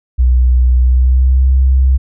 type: tone with pitch glide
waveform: sine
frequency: 62.2 to 65.52 Hz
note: B1 to C2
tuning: +13 to +3 cents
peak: -6 dBFS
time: 0.18-1.98 s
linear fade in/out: 20 ms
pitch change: +90 cents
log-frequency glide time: 0.79-1.49 s
effects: none